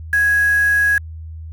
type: tone with quantisation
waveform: sine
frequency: 1661.2 Hz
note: G#6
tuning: in tune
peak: -12 dBFS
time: 0.13-0.98 s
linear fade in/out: 2 ms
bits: 5
effects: added 80 Hz sine -29 dBFS peak until 1.52 s